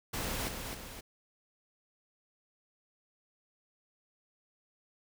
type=noise with echo; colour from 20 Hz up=pink; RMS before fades=-36 dBFS; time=0.13-0.49 s; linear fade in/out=10 ms; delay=260 ms; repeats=2; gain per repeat=-5 dB; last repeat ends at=1.01 s; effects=none